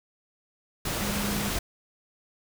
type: tone in noise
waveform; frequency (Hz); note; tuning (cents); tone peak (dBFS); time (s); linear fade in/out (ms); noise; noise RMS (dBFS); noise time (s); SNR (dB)
sine; 204.1; G#3; -30; -30; 1.01-1.49; 5; pink; -30; 0.85-1.59; -3
effects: none